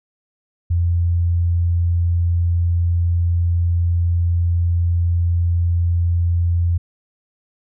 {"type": "tone", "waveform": "sine", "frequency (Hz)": 86, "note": "F2", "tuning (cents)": -26, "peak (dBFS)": -14, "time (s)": [0.7, 6.78], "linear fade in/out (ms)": 10, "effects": []}